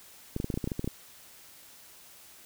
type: clicks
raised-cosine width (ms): 3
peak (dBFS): -18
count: 12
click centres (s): 0.364 / 0.401 / 0.444 / 0.502 / 0.541 / 0.575 / 0.642 / 0.675 / 0.718 / 0.794 / 0.844 / 0.876
effects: white hiss -53 dBFS RMS until 2.45 s